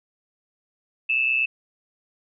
sine tone with amplitude modulation, 2636 Hz, E7, 1 cent flat, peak -16 dBFS, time 1.09-1.46 s, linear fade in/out 10 ms, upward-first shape sine, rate 128 Hz, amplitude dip 65%, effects none

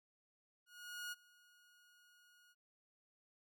sawtooth tone with ADSR envelope, 1443 Hz, F#6, 44 cents flat, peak -39 dBFS, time 0.66-2.55 s, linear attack 460 ms, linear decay 27 ms, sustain -24 dB, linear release 39 ms, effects none

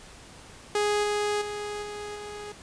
sawtooth tone with level steps, 415.3 Hz, G#4, in tune, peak -19 / -21 / -28 / -31 / -33 dBFS, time 0.75-2.52 s, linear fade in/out 2 ms, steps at 1.03 / 1.41 / 1.82 / 2.15 s, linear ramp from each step 10 ms, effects pink hiss -48 dBFS RMS until 2.62 s + resampled to 22050 Hz

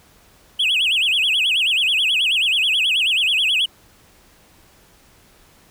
triangle tone with vibrato, 2910 Hz, F#7, 29 cents flat, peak -13 dBFS, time 0.59-3.66 s, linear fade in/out 10 ms, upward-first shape sine, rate 9.3 Hz, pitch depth 270 cents each way, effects tanh soft clip ceiling -9 dBFS + pink hiss -52 dBFS RMS until 5.7 s

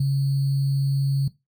sine tone with sample-and-hold, 137.7 Hz, C#3, 11 cents flat, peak -18 dBFS, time 0-1.28 s, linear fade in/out 5 ms, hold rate 4410 Hz, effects noise-tail reverb RT60 0.2 s tail -17 dB re dry

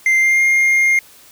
triangle tone with pitch glide, 2089 to 2122 Hz, C7 to C7, -3 to +24 cents, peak -9 dBFS, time 0.06-0.99 s, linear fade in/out 2 ms, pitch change +27 cents, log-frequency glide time 0.17-0.42 s, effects white hiss -45 dBFS RMS until 1.31 s

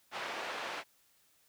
pink band-pass noise, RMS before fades -40 dBFS, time 0.11-0.84 s, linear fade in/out 50 ms, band 580 to 3100 Hz, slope 12 dB/octave, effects white hiss -69 dBFS RMS until 1.48 s

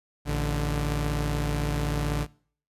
sawtooth tone pair together, 55.9 / 146.83 Hz, A1 / D3, +28 / 0 cents, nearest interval octave + perfect fourth, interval 1672 cents, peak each -24 dBFS, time 0.25-2.27 s, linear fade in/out 50 ms, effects noise-tail reverb RT60 0.5 s tail -23 dB re dry + resampled to 32000 Hz

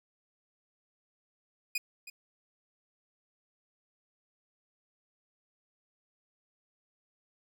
sawtooth tone with echo, 2467 Hz, D#7, 15 cents flat, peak -26 dBFS, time 1.75-1.78 s, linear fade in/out 5 ms, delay 320 ms, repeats 1, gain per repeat -14 dB, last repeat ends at 2.1 s, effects none

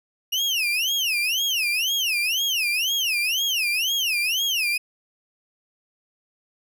35% pulse tone with vibrato, 2793 Hz, F7, 1 cent flat, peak -19 dBFS, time 0.32-4.78 s, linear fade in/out 10 ms, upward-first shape sine, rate 2 Hz, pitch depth 290 cents each way, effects none

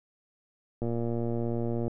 click train, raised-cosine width 2 ms, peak -19 dBFS, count 125, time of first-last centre 0.82-1.88 s, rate 117 Hz, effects none

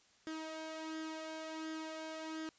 sawtooth tone with flanger, 317.1 Hz, D#4, 33 cents sharp, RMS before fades -44 dBFS, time 0.27-2.49 s, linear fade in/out 0 ms, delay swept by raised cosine 0.59 to 1.89 ms, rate 1.4 Hz, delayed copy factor +0.55, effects white hiss -68 dBFS RMS until 2.58 s + resampled to 16000 Hz

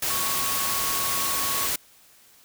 sine tone in noise, 1108.7 Hz, C#6, in tune, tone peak -31 dBFS, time 0.1-1.67 s, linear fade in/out 5 ms, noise white, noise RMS -26 dBFS, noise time 0.02-1.76 s, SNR -8 dB, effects white hiss -55 dBFS RMS until 2.44 s

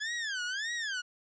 sawtooth tone with vibrato, 1661.2 Hz, G#6, in tune, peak -29 dBFS, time 0-1.02 s, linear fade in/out 20 ms, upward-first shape sine, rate 1.7 Hz, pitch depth 240 cents each way, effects resampled to 16000 Hz

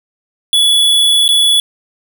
square tone with dropouts, 3414 Hz, G#7, 47 cents sharp, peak -8 dBFS, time 0.53-1.6 s, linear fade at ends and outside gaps 1 ms, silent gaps 1.28-1.289 s, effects none

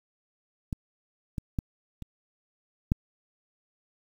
clicks, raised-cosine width 5 ms, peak -18 / -19 / -15 / -26 / -10 dBFS, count 5, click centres 0.728 / 1.382 / 1.588 / 2.023 / 2.919 s, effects 8-bit

